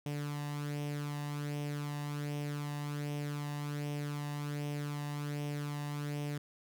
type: tone with flanger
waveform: sawtooth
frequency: 146.1 Hz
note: D3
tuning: 9 cents flat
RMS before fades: -38 dBFS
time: 0.06-6.38 s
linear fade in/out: 2 ms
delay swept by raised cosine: 0.34 to 1.09 ms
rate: 1.3 Hz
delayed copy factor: +0.55
effects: none